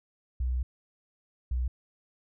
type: tone pair in turn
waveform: sine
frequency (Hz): 62.5 / 62.03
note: B1 / B1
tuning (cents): +21 / +8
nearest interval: unison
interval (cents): 13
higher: first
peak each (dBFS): -26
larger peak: neither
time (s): 0.4-0.63 / 1.51-1.68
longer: first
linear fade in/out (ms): 5
effects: none